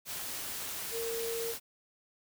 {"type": "tone in noise", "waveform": "sine", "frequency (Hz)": 460, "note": "A#4", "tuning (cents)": -23, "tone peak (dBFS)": -34, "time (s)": [0.91, 1.55], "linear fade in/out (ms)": 50, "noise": "white", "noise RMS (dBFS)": -39, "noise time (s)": [0.05, 1.6], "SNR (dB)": 2, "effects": []}